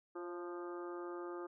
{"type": "harmonic tone with a mistuned harmonic", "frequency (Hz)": 174.61, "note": "F3", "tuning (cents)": 0, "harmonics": [2, 3, 4, 5, 6, 7, 8, 9], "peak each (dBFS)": [-43, -52, -57, -54, -59, -51, -62, -61], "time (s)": [0.15, 1.47], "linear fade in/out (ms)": 10, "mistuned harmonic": 3, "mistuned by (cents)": 32, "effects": []}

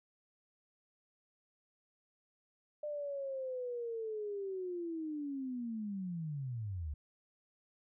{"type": "linear sweep", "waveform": "sine", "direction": "down", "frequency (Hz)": [601, 68.7], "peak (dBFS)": -37, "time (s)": [2.83, 6.94], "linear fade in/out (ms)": 5, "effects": []}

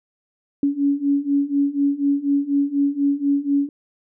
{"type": "beating tone pair", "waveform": "sine", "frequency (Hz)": [280, 284.1], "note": ["C#4", "C#4"], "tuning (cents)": [18, 43], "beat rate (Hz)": 4.1, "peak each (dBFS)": [-21, -19], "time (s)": [0.63, 3.69], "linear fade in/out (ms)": 2, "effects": []}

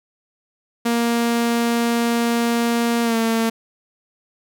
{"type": "tone with pitch glide", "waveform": "sawtooth", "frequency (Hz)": [234.5, 226.6], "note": ["A#3", "A#3"], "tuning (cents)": [11, -49], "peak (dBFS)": -13, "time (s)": [0.85, 3.5], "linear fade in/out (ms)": 10, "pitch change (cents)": -60, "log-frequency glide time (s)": [3.03, 3.16], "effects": []}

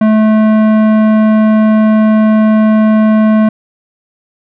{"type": "tone with tanh clipping", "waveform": "sine", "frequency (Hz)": 216.8, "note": "A3", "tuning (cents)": -25, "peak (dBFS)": -7, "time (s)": [0.01, 3.49], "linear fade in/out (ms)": 5, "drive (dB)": 15, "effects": []}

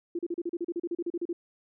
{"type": "tone bursts", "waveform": "sine", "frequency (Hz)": 343.8, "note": "F4", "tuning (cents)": -27, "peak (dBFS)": -28, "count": 16, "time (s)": [0.15, 1.33], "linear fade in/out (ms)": 5, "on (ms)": 40, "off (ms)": 36, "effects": []}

